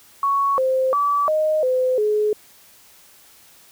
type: tone with pitch steps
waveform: sine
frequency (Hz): 1113 / 522 / 1151 / 620 / 511 / 423.1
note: C#6 / C5 / D6 / D#5 / C5 / G#4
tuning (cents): +7 / -4 / -35 / -6 / -41 / +32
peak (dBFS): -16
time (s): 0.23-2.33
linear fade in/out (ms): 2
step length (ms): 350
effects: white hiss -50 dBFS RMS until 3.71 s